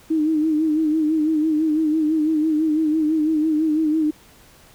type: tone with vibrato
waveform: sine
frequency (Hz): 311.1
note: D#4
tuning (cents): 0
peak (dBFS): -16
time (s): 0.1-4.11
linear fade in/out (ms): 10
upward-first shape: sine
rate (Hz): 6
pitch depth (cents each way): 59
effects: pink hiss -50 dBFS RMS until 4.74 s